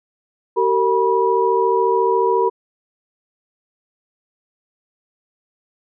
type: tone cluster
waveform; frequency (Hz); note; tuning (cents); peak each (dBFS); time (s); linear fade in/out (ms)
sine; 383.4 / 457.5 / 972; G4 / A#4 / B5; -38 / -32 / -28; -18; 0.56-2.5; 20
effects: none